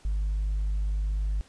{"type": "tone with tanh clipping", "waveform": "triangle", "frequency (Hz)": 50.7, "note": "G#1", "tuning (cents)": -41, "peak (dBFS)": -25, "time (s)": [0.05, 1.41], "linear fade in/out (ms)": 0, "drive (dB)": 6, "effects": ["pink hiss -57 dBFS RMS until 1.48 s", "resampled to 22050 Hz"]}